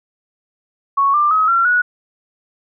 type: tone with pitch steps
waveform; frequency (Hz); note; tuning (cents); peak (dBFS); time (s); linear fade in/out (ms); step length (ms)
sine; 1108.7 / 1188.3 / 1273.6 / 1365 / 1462.9; C#6 / D6 / D#6 / F6 / F#6; 0 / +20 / +40 / -40 / -20; -11; 0.97-1.82; 10; 170
effects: none